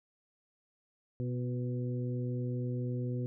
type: harmonic tone with a mistuned harmonic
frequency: 124 Hz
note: B2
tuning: 7 cents sharp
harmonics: 1 / 2 / 3 / 4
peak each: -33 / -39 / -43 / -45 dBFS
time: 1.2-3.26 s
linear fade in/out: 0 ms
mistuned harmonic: 3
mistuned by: -22 cents
effects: none